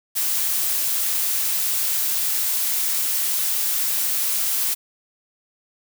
blue noise, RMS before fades -22 dBFS, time 0.15-4.75 s, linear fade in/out 20 ms, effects none

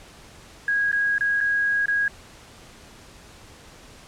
sine tone with dropouts, 1646 Hz, G#6, 16 cents flat, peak -19 dBFS, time 0.68-2.08 s, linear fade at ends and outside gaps 2 ms, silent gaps 0.916-0.928 / 1.182-1.208 / 1.405-1.41 / 1.858-1.882 s, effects pink hiss -47 dBFS RMS until 4.07 s + low-pass 9000 Hz 12 dB/octave

